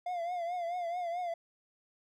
triangle tone with vibrato, 698.5 Hz, F5, in tune, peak -31 dBFS, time 0.06-1.34 s, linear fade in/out 5 ms, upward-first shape triangle, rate 4.6 Hz, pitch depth 84 cents each way, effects none

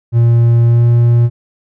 triangle tone with pitch glide, 117.5 to 118.66 Hz, A#2 to A#2, +14 to +31 cents, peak -4 dBFS, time 0.12-1.3 s, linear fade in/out 50 ms, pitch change +17 cents, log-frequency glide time 0.67-0.84 s, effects none

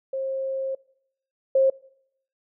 sine tone pair in turn, 534 / 534 Hz, C5 / C5, +35 / +35 cents, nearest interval unison, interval 0 cents, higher neither, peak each -25 / -15 dBFS, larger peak second, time 0.13-0.75 / 1.55-1.7 s, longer first, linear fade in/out 5 ms, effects noise-tail reverb RT60 0.7 s tail -22 dB re dry

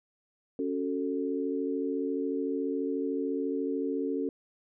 sine chord, F# minor, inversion second, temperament just, 277.5 / 370 / 444 Hz, C#4 / F#4 / A4, +2 / 0 / +16 cents, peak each -31 / -35 / -33 dBFS, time 0.59-4.29 s, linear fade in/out 2 ms, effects none

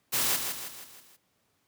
white noise with echo, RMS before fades -27 dBFS, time 0.12-0.37 s, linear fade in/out 20 ms, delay 160 ms, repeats 5, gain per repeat -6 dB, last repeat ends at 1.17 s, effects pink hiss -72 dBFS RMS until 1.67 s + high-pass 100 Hz 12 dB/octave

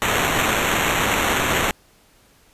blue noise with sample-and-hold, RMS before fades -20 dBFS, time 0.02-1.71 s, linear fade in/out 0 ms, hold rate 4900 Hz, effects pink hiss -55 dBFS RMS until 2.53 s + resampled to 32000 Hz

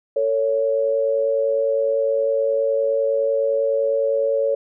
sine tone pair together, 448.5 / 558.3 Hz, A4 / C#5, +33 / +12 cents, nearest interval major third, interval 379 cents, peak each -22 / -18 dBFS, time 0.16-4.55 s, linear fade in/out 5 ms, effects none

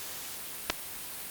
clicks, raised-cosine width 0.2 ms, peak -8 dBFS, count 2, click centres 0.699 / 0.702 s, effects white hiss -40 dBFS RMS until 1.3 s + Opus 48 kbps

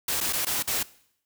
white noise with dropouts, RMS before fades -27 dBFS, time 0.08-0.83 s, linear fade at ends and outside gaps 5 ms, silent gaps 0.205-0.21 / 0.327-0.331 / 0.45-0.466 / 0.626-0.674 s, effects noise-tail reverb RT60 0.7 s tail -20 dB re dry

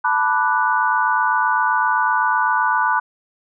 sine chord, B minor seventh, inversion third, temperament equal, 880 / 987.8 / 1174.7 / 1480 Hz, A5 / B5 / D6 / F#6, 0 / 0 / 0 / 0 cents, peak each -21 / -19 / -23 / -20 dBFS, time 0.04-3 s, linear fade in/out 10 ms, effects none

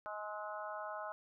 harmonic tone with a mistuned harmonic, 210 Hz, G#3, 19 cents sharp, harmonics 3 / 4 / 5 / 6 / 7, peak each -45 / -47 / -48 / -47 / -50 dBFS, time 0.06-1.12 s, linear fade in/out 0 ms, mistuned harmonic 6, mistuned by +26 cents, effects none

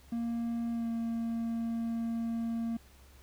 triangle tone with pitch glide, 233.1 to 229.9 Hz, A#3 to A#3, 0 to -24 cents, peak -29 dBFS, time 0.12-2.77 s, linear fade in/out 5 ms, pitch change -24 cents, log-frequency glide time 0.71-0.89 s, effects added 67 Hz sine -56 dBFS peak until 3.22 s + pink hiss -61 dBFS RMS until 3.22 s

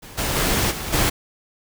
pink noise with level steps, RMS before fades -40 / -23 / -20 / -29 / -19 dBFS, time 0.02-1.1 s, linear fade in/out 10 ms, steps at 0.17 / 0.35 / 0.7 / 0.92 s, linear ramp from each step 20 ms, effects none

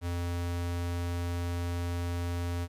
square tone, 86.9 Hz, F2, 8 cents flat, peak -31 dBFS, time 0.01-2.68 s, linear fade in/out 50 ms, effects resampled to 32000 Hz + 11-bit

